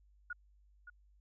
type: tone with echo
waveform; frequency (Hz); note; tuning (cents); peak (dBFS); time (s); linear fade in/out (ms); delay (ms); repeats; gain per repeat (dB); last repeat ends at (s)
sine; 1442; F#6; -45; -38; 0.3-0.33; 5; 570; 1; -10; 0.9
effects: added 50 Hz sine -63 dBFS peak until 1.2 s